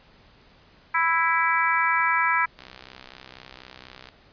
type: harmonic tone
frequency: 330 Hz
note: E4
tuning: 2 cents sharp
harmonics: 3 / 4 / 5 / 6 / 7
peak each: -24 / -25 / -26 / -27 / -27 dBFS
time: 0.94-2.46 s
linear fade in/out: 10 ms
type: click train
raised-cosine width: 0.2 ms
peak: -24 dBFS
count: 97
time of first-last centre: 2.59-4.088 s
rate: 64.1 Hz
effects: pink hiss -55 dBFS RMS until 4.32 s + resampled to 11025 Hz